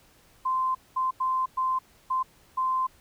sine tone bursts at uneven times, 1038 Hz, C6, 14 cents flat, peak -23 dBFS, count 6, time 0.45-0.75 / 0.96-1.11 / 1.2-1.46 / 1.57-1.79 / 2.1-2.23 / 2.57-2.87 s, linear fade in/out 10 ms, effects pink hiss -59 dBFS RMS until 3 s

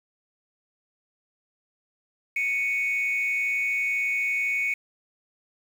sine tone pair together, 2221 / 2489 Hz, C#7 / D#7, +3 / 0 cents, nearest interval major second, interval 197 cents, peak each -23 / -28 dBFS, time 2.36-4.74 s, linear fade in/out 5 ms, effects tanh soft clip ceiling -18 dBFS + 8-bit

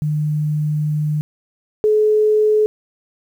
sine tone pair in turn, 151.1 / 427.4 Hz, D3 / G#4, +50 / +50 cents, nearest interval octave + tritone, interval 1800 cents, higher second, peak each -16 / -11 dBFS, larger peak second, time 0.02-1.21 / 1.84-2.66 s, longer first, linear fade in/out 0 ms, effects 8-bit

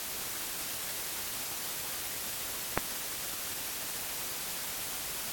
click, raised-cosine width 0.5 ms, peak -10 dBFS, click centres 2.776 s, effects white hiss -37 dBFS RMS until 5.32 s + AAC 64 kbps

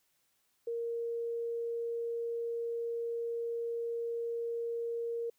sine tone, 466.2 Hz, A#4, in tune, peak -33 dBFS, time 0.67-5.3 s, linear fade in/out 5 ms, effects white hiss -75 dBFS RMS until 5.38 s

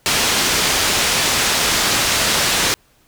white low-pass noise, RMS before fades -17 dBFS, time 0.06-2.74 s, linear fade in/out 0 ms, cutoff 6200 Hz, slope 12 dB/octave, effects pink hiss -56 dBFS RMS until 3.07 s

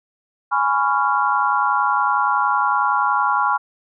sine chord, C# dominant seventh, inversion second, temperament just, 831.5 / 997.9 / 1108.7 / 1385.9 Hz, G#5 / B5 / C#6 / E#6, +2 / +18 / 0 / -14 cents, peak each -21 dBFS, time 0.51-3.58 s, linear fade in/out 20 ms, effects none

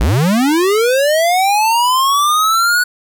square linear sweep, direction up, 44.54 to 1480 Hz, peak -11 dBFS, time 0-2.84 s, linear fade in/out 10 ms, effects none

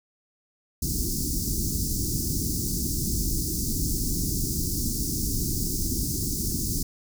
pink band-stop noise, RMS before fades -27 dBFS, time 0.82-6.83 s, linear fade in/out 5 ms, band 350 to 4900 Hz, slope 48 dB/octave, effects none

